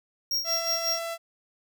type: tone with tremolo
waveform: square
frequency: 5588 Hz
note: F8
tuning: in tune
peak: -24 dBFS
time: 0.31-0.99 s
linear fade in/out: 2 ms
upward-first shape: sine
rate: 5.5 Hz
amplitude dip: 70%
type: tone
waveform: sawtooth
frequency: 669 Hz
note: E5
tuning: 25 cents sharp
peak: -27 dBFS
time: 0.44-1.18 s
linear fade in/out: 50 ms
effects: none